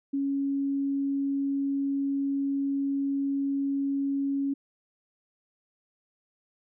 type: tone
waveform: sine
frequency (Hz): 277.2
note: C#4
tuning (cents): 0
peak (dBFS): -25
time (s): 0.13-4.54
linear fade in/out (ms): 10
effects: none